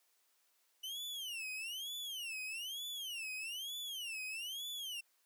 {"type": "tone with vibrato", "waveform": "40% pulse", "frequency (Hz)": 2952, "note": "F#7", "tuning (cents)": -5, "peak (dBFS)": -40, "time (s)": [0.83, 5.01], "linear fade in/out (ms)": 10, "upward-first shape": "sine", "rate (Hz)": 1.1, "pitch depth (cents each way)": 280, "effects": ["white hiss -75 dBFS RMS until 5.25 s", "high-pass 400 Hz 12 dB/octave"]}